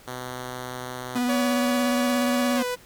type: tone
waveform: 5% pulse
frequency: 126.1 Hz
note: B2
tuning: 36 cents sharp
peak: -21 dBFS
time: 0.07-1.19 s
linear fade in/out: 10 ms
type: tone with vibrato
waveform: 45% pulse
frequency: 246 Hz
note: B3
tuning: 7 cents flat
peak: -22 dBFS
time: 1.15-2.63 s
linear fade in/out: 10 ms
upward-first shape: sine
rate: 17 Hz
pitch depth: 21 cents each way
type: tone with pitch glide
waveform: sawtooth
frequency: 566 to 495.6 Hz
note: C#5 to B4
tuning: +36 to +6 cents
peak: -22 dBFS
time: 1.28-2.76 s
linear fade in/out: 20 ms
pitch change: -230 cents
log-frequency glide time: 2.56-2.64 s
effects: pink hiss -51 dBFS RMS until 2.85 s